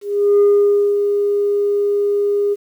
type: tone with ADSR envelope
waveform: sine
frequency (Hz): 407.4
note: G#4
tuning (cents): -33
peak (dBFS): -6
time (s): 0.01-2.56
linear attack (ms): 390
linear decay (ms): 560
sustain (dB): -7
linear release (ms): 34
effects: tanh soft clip ceiling -7 dBFS + 8-bit